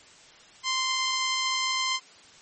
10% pulse tone, 1043 Hz, C6, 6 cents flat, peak -16 dBFS, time 0.63-2 s, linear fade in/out 50 ms, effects white hiss -52 dBFS RMS until 2.41 s + MP3 32 kbps

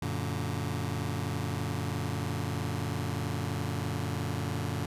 sawtooth chord, Gb augmented, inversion none, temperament just, 92.5 / 115.62 / 144.53 Hz, Gb2 / Bb2 / D3, 0 / -14 / -27 cents, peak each -31 dBFS, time 0.02-4.86 s, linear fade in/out 5 ms, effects resampled to 32000 Hz

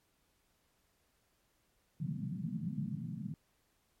pink band-pass noise, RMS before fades -39 dBFS, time 2-3.34 s, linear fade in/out 2 ms, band 130 to 220 Hz, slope 48 dB/octave, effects pink hiss -75 dBFS RMS until 4 s + MP3 64 kbps

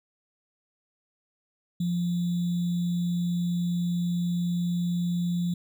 sine tone with sample-and-hold, 174.61 Hz, F3, in tune, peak -24 dBFS, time 1.8-5.54 s, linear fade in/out 5 ms, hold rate 3675 Hz, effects none

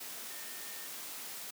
sine tone in noise, 1824 Hz, A#6, 38 cents flat, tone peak -54 dBFS, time 0.3-0.88 s, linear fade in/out 10 ms, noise white, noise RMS -44 dBFS, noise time 0-1.51 s, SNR -13 dB, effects high-pass 200 Hz 12 dB/octave

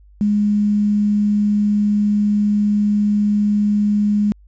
sine tone with quantisation, 207.4 Hz, G#3, 2 cents flat, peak -13 dBFS, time 0.21-4.32 s, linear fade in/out 0 ms, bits 7, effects added 50 Hz sine -44 dBFS peak until 4.47 s + resampled to 16000 Hz

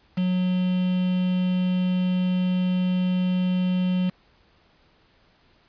triangle tone with quantisation, 182.6 Hz, F#3, 23 cents flat, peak -18 dBFS, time 0.17-4.1 s, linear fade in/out 10 ms, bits 6, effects pink hiss -60 dBFS RMS until 5.68 s + resampled to 11025 Hz

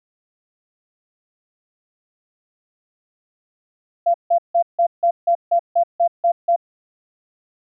sine tone bursts, 686 Hz, F5, 31 cents flat, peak -12 dBFS, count 11, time 4.06-6.562 s, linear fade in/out 10 ms, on 82 ms, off 160 ms, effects none

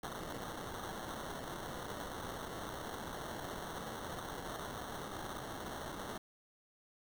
blue noise with sample-and-hold, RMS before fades -44 dBFS, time 0.03-6.18 s, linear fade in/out 5 ms, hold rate 2450 Hz, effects none

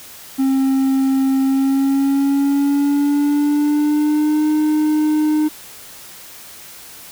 triangle tone with pitch glide, 267.6 to 305.6 Hz, C4 to D#4, +39 to -31 cents, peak -11 dBFS, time 0.38-5.49 s, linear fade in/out 20 ms, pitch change +230 cents, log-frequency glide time 1.43-4.48 s, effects white hiss -38 dBFS RMS until 7.11 s

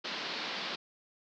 white band-pass noise, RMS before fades -38 dBFS, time 0.04-0.76 s, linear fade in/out 10 ms, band 160 to 4800 Hz, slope 48 dB/octave, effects none

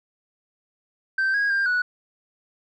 sine tone with pitch steps, 1557 / 1644 / 1594 / 1472 Hz, G6 / G#6 / G6 / F#6, -12 / -18 / +28 / -9 cents, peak -17 dBFS, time 1.18-1.82 s, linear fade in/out 5 ms, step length 160 ms, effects tanh soft clip ceiling -18 dBFS

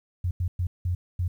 sine tone bursts at uneven times, 89 Hz, F2, 33 cents sharp, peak -23 dBFS, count 5, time 0.24-0.31 / 0.4-0.48 / 0.59-0.67 / 0.85-0.95 / 1.19-1.28 s, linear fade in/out 5 ms, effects 10-bit

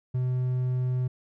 triangle tone, 126.7 Hz, B2, 45 cents sharp, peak -22 dBFS, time 0.14-1.08 s, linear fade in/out 10 ms, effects none

